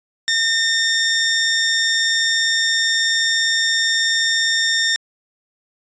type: tone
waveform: 15% pulse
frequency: 1819 Hz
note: A#6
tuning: 43 cents flat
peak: -9 dBFS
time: 0.28-4.96 s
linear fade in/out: 0 ms
effects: resampled to 16000 Hz